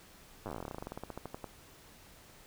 slowing click train, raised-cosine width 1 ms, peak -26 dBFS, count 27, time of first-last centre 0.46-1.443 s, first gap 9 ms, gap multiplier 1.1, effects pink hiss -57 dBFS RMS until 2.46 s

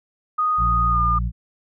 sine tone with pitch glide, 1241 to 1209.2 Hz, D#6 to D#6, -5 to -50 cents, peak -17 dBFS, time 0.38-1.19 s, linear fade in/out 10 ms, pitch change -45 cents, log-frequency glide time 0.89-0.99 s
harmonic tone, 58.27 Hz, A#1, in tune, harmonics 1 / 2 / 3, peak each -21 / -27 / -31 dBFS, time 0.57-1.32 s, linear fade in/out 50 ms
effects none

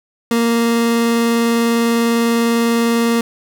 30% pulse tone with vibrato, 232.5 Hz, A#3, 4 cents flat, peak -10 dBFS, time 0.31-3.21 s, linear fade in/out 2 ms, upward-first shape square, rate 20 Hz, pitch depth 9 cents each way, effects none

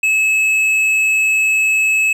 sine tone with tanh clipping, 2590 Hz, E7, 31 cents flat, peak -13 dBFS, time 0.03-2.13 s, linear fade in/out 5 ms, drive 8 dB, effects none

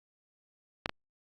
clicks, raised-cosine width 0.3 ms, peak -13 / -17 dBFS, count 2, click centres 0.859 / 0.894 s, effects Opus 48 kbps

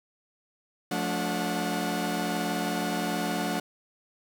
sawtooth tone cluster, 177.5 / 218.7 / 289.4 / 729 Hz, F3 / A3 / D4 / F#5, +28 / -10 / -25 / -26 cents, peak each -29 dBFS, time 0.91-3.6 s, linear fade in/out 5 ms, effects 10-bit

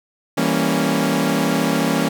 sawtooth chord, E diminished seventh, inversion none, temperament equal with one note detuned, 164.81 / 198.62 / 233.1 / 277.2 Hz, E3 / G3 / Bb3 / Db4, 0 / +23 / 0 / 0 cents, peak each -19 / -19 / -18 / -17 dBFS, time 0.37-2.09 s, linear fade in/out 10 ms, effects none

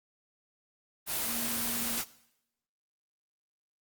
sine tone in noise, 235.5 Hz, A#3, 18 cents sharp, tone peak -39 dBFS, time 1.25-2.01 s, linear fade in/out 50 ms, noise white, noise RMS -32 dBFS, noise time 1.06-2.05 s, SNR -10 dB, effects noise-tail reverb RT60 0.8 s tail -19 dB re dry + Opus 24 kbps

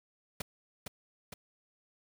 pink noise with echo, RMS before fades -37 dBFS, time 0.4-0.42 s, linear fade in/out 5 ms, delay 460 ms, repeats 2, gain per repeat -4 dB, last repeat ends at 1.34 s, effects none

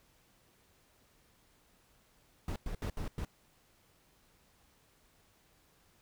brown noise bursts at uneven times, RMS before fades -37 dBFS, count 5, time 2.48-2.56 / 2.66-2.75 / 2.82-2.9 / 2.97-3.08 / 3.18-3.25 s, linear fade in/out 2 ms, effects pink hiss -68 dBFS RMS until 6.01 s

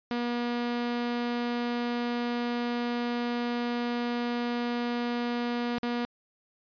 sawtooth tone with dropouts, 240 Hz, B3, 49 cents flat, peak -24 dBFS, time 0.11-6.05 s, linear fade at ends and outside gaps 0 ms, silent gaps 5.783-5.831 s, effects resampled to 11025 Hz

